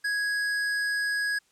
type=tone with tanh clipping; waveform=sine; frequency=1661.2 Hz; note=G#6; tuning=in tune; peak=-27 dBFS; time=0.04-1.39 s; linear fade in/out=10 ms; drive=18 dB; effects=white hiss -66 dBFS RMS until 1.51 s + low-pass 9000 Hz 12 dB/octave